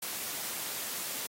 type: noise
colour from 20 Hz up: white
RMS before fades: -37 dBFS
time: 0.02-1.27 s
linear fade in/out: 5 ms
effects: high-pass 150 Hz 12 dB/octave + AAC 48 kbps

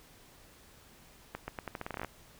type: accelerating click train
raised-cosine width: 0.5 ms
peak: -22 dBFS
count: 14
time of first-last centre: 1.35-2.047 s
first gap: 130 ms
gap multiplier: 0.83
effects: pink hiss -58 dBFS RMS until 2.39 s

